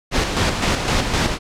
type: noise with tremolo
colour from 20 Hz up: pink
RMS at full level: -17 dBFS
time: 0.11-1.39 s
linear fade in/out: 50 ms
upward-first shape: square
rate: 3.9 Hz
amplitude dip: 45%
effects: low-pass 6000 Hz 12 dB/octave